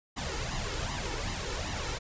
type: noise with flanger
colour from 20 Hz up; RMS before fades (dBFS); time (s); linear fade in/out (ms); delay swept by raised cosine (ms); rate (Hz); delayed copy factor
pink; -34; 0.16-1.99; 20; 1 to 2.3; 2.6; +0.7
effects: resampled to 16000 Hz